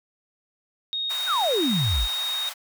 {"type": "tone", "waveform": "sine", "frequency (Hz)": 3729, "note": "A#7", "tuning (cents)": 0, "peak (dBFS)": -25, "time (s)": [0.93, 2.49], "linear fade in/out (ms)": 0}
{"type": "high-pass noise", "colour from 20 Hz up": "pink", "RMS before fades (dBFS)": -36, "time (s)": [1.09, 2.54], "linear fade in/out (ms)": 20, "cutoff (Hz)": 780, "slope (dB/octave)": 24}
{"type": "exponential sweep", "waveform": "sine", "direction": "down", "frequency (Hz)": [1636, 43.65], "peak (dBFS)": -21, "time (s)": [1.26, 2.08], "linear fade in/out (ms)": 50}
{"effects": []}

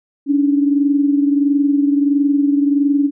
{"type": "tone pair together", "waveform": "sine", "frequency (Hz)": [282.7, 304.2], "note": ["C#4", "D#4"], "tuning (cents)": [34, -39], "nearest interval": "minor second", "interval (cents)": 127, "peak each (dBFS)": [-12, -20], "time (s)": [0.26, 3.11], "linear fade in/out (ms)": 50, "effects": []}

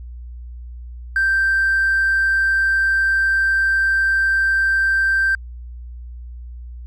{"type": "tone", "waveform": "triangle", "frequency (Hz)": 1568, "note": "G6", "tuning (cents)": 0, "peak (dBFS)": -11, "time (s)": [1.16, 5.35], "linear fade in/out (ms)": 2, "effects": ["tanh soft clip ceiling -11 dBFS", "added 60 Hz sine -31 dBFS peak until 6.86 s"]}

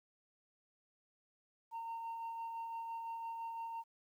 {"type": "tone with tremolo", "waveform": "sine", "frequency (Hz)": 916, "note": "A#5", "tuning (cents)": -31, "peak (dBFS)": -37, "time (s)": [1.71, 3.84], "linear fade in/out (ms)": 50, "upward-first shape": "sine", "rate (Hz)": 5.9, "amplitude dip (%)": 35, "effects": ["tanh soft clip ceiling -39 dBFS", "12-bit"]}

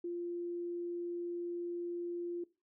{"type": "tone", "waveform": "sine", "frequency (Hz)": 347.2, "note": "F4", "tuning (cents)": -10, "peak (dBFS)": -36, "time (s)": [0.04, 2.44], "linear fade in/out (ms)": 5, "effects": ["noise-tail reverb RT60 0.3 s tail -20 dB re dry"]}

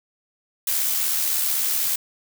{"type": "noise with amplitude modulation", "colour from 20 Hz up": "blue", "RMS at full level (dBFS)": -21, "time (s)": [0.67, 1.96], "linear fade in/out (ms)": 5, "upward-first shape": "sine", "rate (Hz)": 76.1, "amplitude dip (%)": 35, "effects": []}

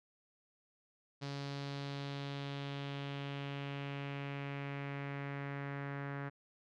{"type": "tone with low-pass filter sweep", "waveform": "sawtooth", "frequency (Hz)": 140.5, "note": "C#3", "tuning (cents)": 24, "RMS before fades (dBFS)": -42, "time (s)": [1.21, 6.3], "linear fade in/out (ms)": 20, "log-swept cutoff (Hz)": [4700, 1700], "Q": 2.6, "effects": []}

